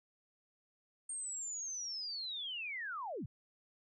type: linear sweep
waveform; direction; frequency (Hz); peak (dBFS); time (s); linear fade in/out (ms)
sine; down; 8690 to 82.41; -39; 1.09-3.26; 5
effects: none